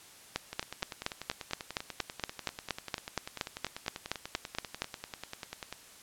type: two click trains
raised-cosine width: 0.2 ms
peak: -21 / -13 dBFS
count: 54 / 20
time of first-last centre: 0.53-5.726 / 0.36-4.82 s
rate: 10.2 / 4.26 Hz
effects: white hiss -54 dBFS RMS until 6.02 s + low-pass 11000 Hz 12 dB/octave